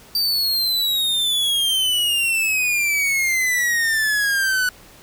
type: exponential sweep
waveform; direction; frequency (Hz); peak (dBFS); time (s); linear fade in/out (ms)
45% pulse; down; 4671 to 1480; -17; 0.15-4.69; 2
effects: pink hiss -46 dBFS RMS until 5.02 s